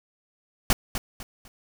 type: noise with echo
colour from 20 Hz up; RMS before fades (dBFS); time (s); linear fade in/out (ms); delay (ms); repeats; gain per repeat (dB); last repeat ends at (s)
pink; -18; 0.7-0.73; 2; 250; 3; -10; 1.48
effects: none